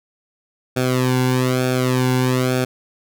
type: tone with flanger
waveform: sawtooth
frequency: 127.5 Hz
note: C3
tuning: 44 cents flat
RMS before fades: -18 dBFS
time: 0.76-2.65 s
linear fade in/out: 10 ms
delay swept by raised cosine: 1 to 1.62 ms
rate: 1.1 Hz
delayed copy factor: -0.95
effects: none